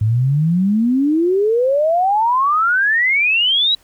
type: exponential sweep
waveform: sine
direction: up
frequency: 103.9 to 3951 Hz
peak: -12 dBFS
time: 0.01-3.75 s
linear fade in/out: 5 ms
effects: pink hiss -53 dBFS RMS until 3.83 s